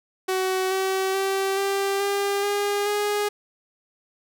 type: tone with pitch steps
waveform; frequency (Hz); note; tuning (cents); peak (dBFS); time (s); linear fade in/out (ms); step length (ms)
sawtooth; 375.4 / 381.5 / 387.7 / 394.1 / 400.5 / 407 / 413.7; F#4 / G4 / G4 / G4 / G4 / G#4 / G#4; +25 / -47 / -19 / +9 / +37 / -35 / -7; -18; 0.28-3.29; 10; 430
effects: none